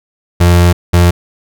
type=tone pair in turn; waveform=35% pulse; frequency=87.31 / 87.31 Hz; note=F2 / F2; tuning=0 / 0 cents; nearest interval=unison; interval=0 cents; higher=neither; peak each=-3 dBFS; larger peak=neither; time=0.4-0.73 / 0.93-1.11 s; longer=first; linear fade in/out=10 ms; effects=none